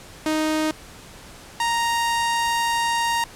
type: tone pair in turn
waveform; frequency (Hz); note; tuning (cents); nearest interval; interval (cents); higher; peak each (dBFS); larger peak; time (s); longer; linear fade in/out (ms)
sawtooth; 311.1 / 932.2; D#4 / A#5; 0 / 0; octave + perfect fifth; 1900; second; -16; neither; 0.26-0.71 / 1.6-3.24; second; 2
effects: pink hiss -43 dBFS RMS until 3.35 s + low-pass 11000 Hz 12 dB/octave